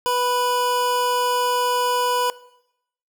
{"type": "tone pair together", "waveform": "square", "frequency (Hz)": [492.5, 987.8], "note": ["B4", "B5"], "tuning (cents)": [-5, 0], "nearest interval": "octave", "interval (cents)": 1205, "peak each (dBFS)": [-24, -21], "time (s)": [0.06, 2.3], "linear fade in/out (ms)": 0, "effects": ["noise-tail reverb RT60 0.8 s tail -19 dB re dry"]}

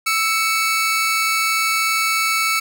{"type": "tone pair together", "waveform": "sawtooth", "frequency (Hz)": [1318.5, 2235], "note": ["E6", "C#7"], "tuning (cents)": [0, 14], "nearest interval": "major sixth", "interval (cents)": 914, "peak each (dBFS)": -16, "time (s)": [0.06, 2.6], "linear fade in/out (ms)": 10, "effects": []}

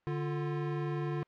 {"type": "tone pair together", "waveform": "square", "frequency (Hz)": [146.83, 349.2], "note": ["D3", "F4"], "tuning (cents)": [0, 0], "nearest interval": "octave + minor third", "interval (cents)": 1500, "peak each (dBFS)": [-34, -38], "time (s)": [0.07, 1.23], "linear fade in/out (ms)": 0, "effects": ["white hiss -74 dBFS RMS until 1.27 s", "low-pass 2000 Hz 12 dB/octave"]}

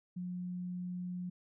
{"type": "tone", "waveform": "sine", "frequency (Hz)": 179.5, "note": "F3", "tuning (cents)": 48, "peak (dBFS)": -37, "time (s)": [0.16, 1.3], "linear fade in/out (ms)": 10, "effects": []}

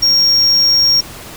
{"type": "tone", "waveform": "triangle", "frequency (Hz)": 5570, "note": "F8", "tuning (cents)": -5, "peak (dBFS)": -7, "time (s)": [0.02, 1.01], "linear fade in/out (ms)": 10, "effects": ["pink hiss -32 dBFS RMS until 1.36 s"]}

